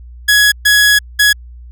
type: tone bursts at uneven times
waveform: sawtooth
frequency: 1677 Hz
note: G#6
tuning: 16 cents sharp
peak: -3 dBFS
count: 3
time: 0.28-0.52 / 0.65-0.99 / 1.19-1.33 s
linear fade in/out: 10 ms
effects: added 60 Hz sine -31 dBFS peak until 1.71 s